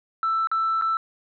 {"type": "tone with dropouts", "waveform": "sine", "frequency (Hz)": 1326, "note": "E6", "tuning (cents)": 10, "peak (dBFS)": -19, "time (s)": [0.23, 0.97], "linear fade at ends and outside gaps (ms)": 1, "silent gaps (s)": [[0.472, 0.515], [0.813, 0.821]], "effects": ["tanh soft clip ceiling -17 dBFS"]}